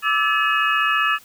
sine tone cluster, 1175 / 1310 / 1720 / 2551 / 2860 Hz, D6 / E6 / A6 / D#7 / F7, +1 / -11 / -40 / +43 / +41 cents, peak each -24 / -21 / -21 / -24 / -27 dBFS, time 0.02-1.19 s, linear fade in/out 50 ms, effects white hiss -49 dBFS RMS until 1.24 s

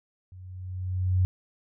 sine tone with level ramp, 92.1 Hz, F#2, 7 cents flat, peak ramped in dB -43 to -18 dBFS, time 0.32-1.25 s, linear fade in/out 0 ms, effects none

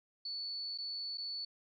sine tone with dropouts, 4452 Hz, C#8, 7 cents sharp, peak -38 dBFS, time 0.25-1.45 s, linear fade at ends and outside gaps 5 ms, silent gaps 0.777-0.784 / 1.174-1.18 s, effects none

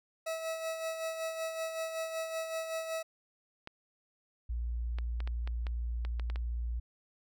40% pulse tone with tremolo, 648 Hz, E5, 30 cents flat, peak -32 dBFS, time 0.26-3.03 s, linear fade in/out 10 ms, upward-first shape sine, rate 5.3 Hz, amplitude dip 50%
clicks, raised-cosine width 0.3 ms, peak -27 dBFS, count 10, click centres 3.674 / 4.986 / 5.204 / 5.275 / 5.475 / 5.668 / 6.05 / 6.197 / 6.3 / 6.359 s
sine tone, 58.7 Hz, A#1, 13 cents sharp, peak -32 dBFS, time 4.49-6.8 s, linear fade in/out 10 ms
effects none

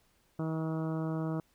harmonic tone, 159.8 Hz, D#3, 47 cents sharp, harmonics 1 / 2 / 3 / 4 / 5 / 6 / 7 / 8 / 9, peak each -33 / -36 / -43 / -43 / -50 / -50 / -50 / -49 / -55 dBFS, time 0.39-1.4 s, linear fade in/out 2 ms, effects pink hiss -70 dBFS RMS until 1.54 s

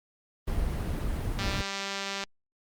brown noise, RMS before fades -30 dBFS, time 0.47-1.62 s, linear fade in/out 10 ms
click train, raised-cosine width 0.2 ms, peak -16 dBFS, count 168, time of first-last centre 1.39-2.238 s, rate 197 Hz
effects Opus 32 kbps

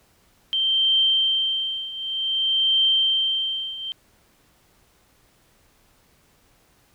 sine tone with tremolo, 3136 Hz, G7, in tune, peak -15 dBFS, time 0.53-3.92 s, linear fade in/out 0 ms, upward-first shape triangle, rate 0.54 Hz, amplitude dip 85%, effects pink hiss -60 dBFS RMS until 6.94 s

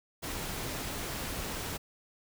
pink noise, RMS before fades -37 dBFS, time 0.22-1.78 s, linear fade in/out 20 ms, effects none

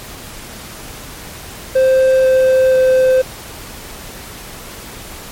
triangle tone with pitch steps, 523.3 / 520.3 / 517.3 Hz, C5 / C5 / C5, 0 / -10 / -20 cents, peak -6 dBFS, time 1.75-3.22 s, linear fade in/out 10 ms, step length 490 ms, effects pink hiss -32 dBFS RMS until 5.31 s + MP3 64 kbps

